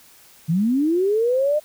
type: linear sweep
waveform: sine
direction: up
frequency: 151.2 to 615 Hz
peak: -16 dBFS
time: 0.48-1.6 s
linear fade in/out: 20 ms
effects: white hiss -50 dBFS RMS until 1.64 s